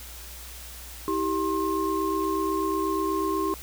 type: tone cluster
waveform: sine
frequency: 322.7 / 390.9 / 1064 Hz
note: E4 / G4 / C6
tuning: -37 / -5 / +29 cents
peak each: -28 dBFS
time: 1.08-3.54 s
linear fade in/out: 0 ms
effects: added 60 Hz sine -43 dBFS peak until 3.62 s + white hiss -43 dBFS RMS until 3.62 s